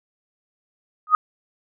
sine tone with exponential growth, 1247 Hz, D#6, 3 cents sharp, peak -6 dBFS, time 1.07-1.15 s, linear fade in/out 1 ms, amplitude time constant 17 ms, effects none

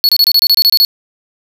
square tone bursts, 4393 Hz, C#8, 16 cents flat, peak -6 dBFS, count 11, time 0.04-0.849 s, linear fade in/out 0 ms, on 49 ms, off 27 ms, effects none

